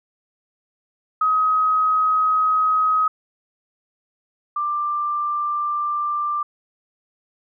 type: tone pair in turn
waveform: sine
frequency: 1265 / 1184.2 Hz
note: D#6 / D6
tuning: +28 / +14 cents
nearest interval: minor second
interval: 114 cents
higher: first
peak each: -15 / -20 dBFS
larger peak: first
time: 1.21-3.08 / 4.56-6.43 s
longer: neither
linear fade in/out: 5 ms
effects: none